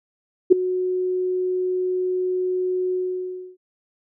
sine tone with ADSR envelope, 367.1 Hz, F#4, 14 cents flat, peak -4 dBFS, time 0.5-3.57 s, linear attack 23 ms, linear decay 6 ms, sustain -16 dB, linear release 640 ms, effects none

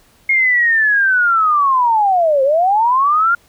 sine linear two-way sweep, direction down then up, 2158 to 520 to 1421 Hz, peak -10 dBFS, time 0.29-3.35 s, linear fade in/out 5 ms, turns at 2.43 s, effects pink hiss -52 dBFS RMS until 3.48 s

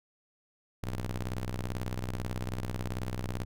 sawtooth ring-modulated tone, 62.4 Hz, B1, 19 cents sharp, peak -26 dBFS, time 0.83-3.45 s, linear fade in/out 5 ms, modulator 40.3 Hz, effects none

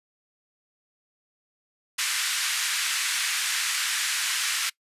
pink band-pass noise, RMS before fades -27 dBFS, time 1.98-4.7 s, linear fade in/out 10 ms, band 1500 to 11000 Hz, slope 24 dB/octave, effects noise-tail reverb RT60 0.1 s tail -23 dB re dry + resampled to 32000 Hz

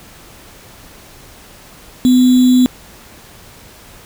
sine tone with sample-and-hold, 252 Hz, B3, 35 cents sharp, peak -6 dBFS, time 2.05-2.66 s, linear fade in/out 0 ms, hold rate 3675 Hz, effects pink hiss -40 dBFS RMS until 4.05 s

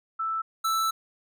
sine / square tone pair in turn, 1321 / 1321 Hz, E6 / E6, +3 / +3 cents, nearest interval unison, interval 0 cents, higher neither, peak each -26 / -24 dBFS, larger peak second, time 0.19-0.42 / 0.64-0.91 s, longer second, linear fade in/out 10 ms, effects none

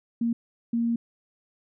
sine tone bursts at uneven times, 233.1 Hz, A#3, in tune, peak -22 dBFS, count 2, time 0.21-0.33 / 0.73-0.96 s, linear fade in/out 5 ms, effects none

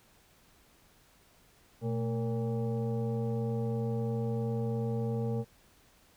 sine tone with frequency modulation, 120 Hz, B2, 49 cents flat, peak -29 dBFS, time 1.81-5.45 s, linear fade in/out 50 ms, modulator 343 Hz, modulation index 1.1, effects pink hiss -63 dBFS RMS until 6.16 s

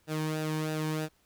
sawtooth tone with flanger, 155.56 Hz, D#3, in tune, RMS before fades -32 dBFS, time 0.07-1.09 s, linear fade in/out 50 ms, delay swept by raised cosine 0.92 to 1.53 ms, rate 3.1 Hz, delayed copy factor -0.6, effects pink hiss -68 dBFS RMS until 1.25 s

